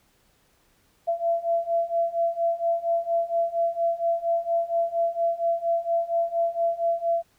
sine beating tone pair, 673 / 677.3 Hz, E5 / E5, +36 / +47 cents, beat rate 4.3 Hz, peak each -26 / -24 dBFS, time 1.07-7.23 s, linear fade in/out 20 ms, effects pink hiss -64 dBFS RMS until 7.38 s

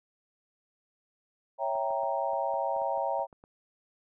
sine chord, C# diminished seventh, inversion none, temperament equal, 554.4 / 659.3 / 784 / 932.3 Hz, C#5 / E5 / G5 / Bb5, 0 / 0 / 0 / 0 cents, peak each -33 dBFS, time 1.58-3.27 s, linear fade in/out 50 ms
clicks, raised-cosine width 1 ms, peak -38 dBFS, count 11, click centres 1.755 / 1.907 / 2.034 / 2.333 / 2.54 / 2.764 / 2.818 / 2.976 / 3.194 / 3.328 / 3.439 s
effects none

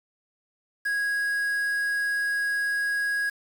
triangle tone with quantisation, 1653 Hz, G#6, 9 cents flat, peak -22 dBFS, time 0.85-3.3 s, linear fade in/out 10 ms, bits 7, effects none

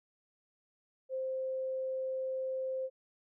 sine tone, 523.3 Hz, C5, in tune, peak -33 dBFS, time 1.09-2.9 s, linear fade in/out 50 ms, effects none

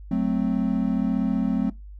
triangle chord, F# diminished, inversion none, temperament equal, 185 / 220 / 261.6 Hz, F#3 / A3 / C4, 0 / 0 / 0 cents, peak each -23 dBFS, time 0.11-1.7 s, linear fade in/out 5 ms, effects noise-tail reverb RT60 0.2 s tail -21 dB re dry + added 50 Hz sine -38 dBFS peak until 1.99 s

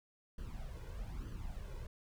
brown noise with flanger, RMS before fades -44 dBFS, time 0.38-1.87 s, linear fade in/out 5 ms, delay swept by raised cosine 0.65 to 2.05 ms, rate 1.1 Hz, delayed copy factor +0.7, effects none

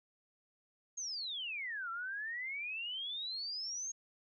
sine exponential two-way sweep, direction down then up, 6600 to 1335 to 6600 Hz, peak -38 dBFS, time 0.97-3.92 s, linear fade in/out 10 ms, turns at 1.9 s, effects none

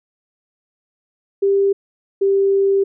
sine tone pair in turn, 395.5 / 393 Hz, G4 / G4, +15 / +4 cents, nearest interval unison, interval 11 cents, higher first, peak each -12 dBFS, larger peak neither, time 1.42-1.73 / 2.21-2.84 s, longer second, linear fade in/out 10 ms, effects none

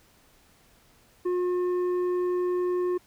triangle tone with tanh clipping, 358.9 Hz, F4, 47 cents sharp, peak -25 dBFS, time 1.25-2.98 s, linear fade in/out 10 ms, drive 11 dB, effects pink hiss -60 dBFS RMS until 3.06 s

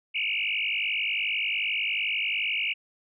sine tone with frequency modulation, 2562 Hz, E7, 50 cents flat, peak -25 dBFS, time 0.14-2.74 s, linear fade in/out 20 ms, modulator 51.3 Hz, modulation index 6.7, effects none

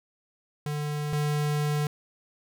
square tone pair in turn, 148.4 / 148.4 Hz, D3 / D3, +18 / +18 cents, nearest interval unison, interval 0 cents, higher neither, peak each -29 / -25 dBFS, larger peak second, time 0.66-1.13 / 1.13-1.87 s, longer second, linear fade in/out 2 ms, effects none

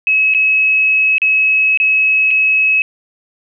sine tone with dropouts, 2570 Hz, E7, 45 cents flat, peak -9 dBFS, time 0.07-2.82 s, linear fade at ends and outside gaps 1 ms, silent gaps 0.339-0.347 / 1.182-1.218 / 1.774-1.8 / 2.307-2.311 s, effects none

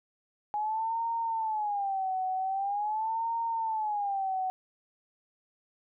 sine tone with vibrato, 830.6 Hz, G#5, in tune, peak -28 dBFS, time 0.54-4.5 s, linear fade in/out 0 ms, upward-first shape sine, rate 0.44 Hz, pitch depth 180 cents each way, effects none

